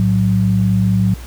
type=tone pair together; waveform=sine; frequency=110 / 185 Hz; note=A2 / F#3; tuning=0 / 0 cents; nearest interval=major sixth; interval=900 cents; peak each=-14 dBFS; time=0-1.14 s; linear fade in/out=0 ms; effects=added 60 Hz sine -29 dBFS peak until 1.26 s + pink hiss -39 dBFS RMS until 1.26 s